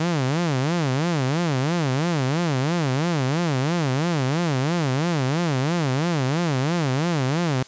sawtooth tone with vibrato, 150 Hz, D3, 37 cents sharp, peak -16 dBFS, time 0-7.63 s, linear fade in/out 5 ms, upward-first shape sine, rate 3 Hz, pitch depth 280 cents each way, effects white hiss -46 dBFS RMS until 7.67 s + resampled to 16000 Hz

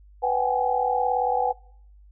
sine tone cluster, 497 / 743 / 781 / 840 Hz, B4 / F#5 / G5 / G#5, +11 / +7 / -7 / +19 cents, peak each -26 dBFS, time 0.22-1.53 s, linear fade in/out 20 ms, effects noise-tail reverb RT60 0.7 s tail -25 dB re dry + added 50 Hz sine -48 dBFS peak until 2.11 s

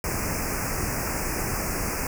pink band-stop noise, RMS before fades -28 dBFS, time 0.04-2.07 s, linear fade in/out 2 ms, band 2600 to 4900 Hz, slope 96 dB/octave, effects none

